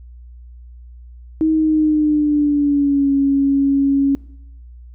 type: tone with pitch glide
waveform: sine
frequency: 316.4 to 277 Hz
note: D#4 to C#4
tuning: +29 to -1 cents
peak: -12 dBFS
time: 1.41-4.15 s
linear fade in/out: 0 ms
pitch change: -230 cents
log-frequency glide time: 1.51-3.12 s
effects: noise-tail reverb RT60 0.8 s tail -24 dB re dry + added 60 Hz sine -36 dBFS peak until 4.94 s